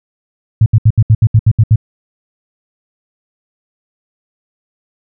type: tone bursts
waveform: sine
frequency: 110 Hz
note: A2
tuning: in tune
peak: -3 dBFS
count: 10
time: 0.61-1.759 s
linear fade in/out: 5 ms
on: 51 ms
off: 71 ms
effects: none